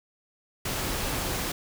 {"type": "noise", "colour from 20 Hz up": "pink", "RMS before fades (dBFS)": -30, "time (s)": [0.65, 1.52], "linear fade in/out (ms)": 5, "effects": []}